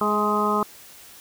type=harmonic tone with a mistuned harmonic; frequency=209.1 Hz; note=G#3; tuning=12 cents sharp; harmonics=1 / 2 / 3 / 4 / 5 / 6; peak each=-26 / -26 / -31 / -29 / -25 / -24 dBFS; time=0.01-0.63 s; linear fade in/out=2 ms; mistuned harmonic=3; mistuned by=+25 cents; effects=white hiss -46 dBFS RMS until 1.2 s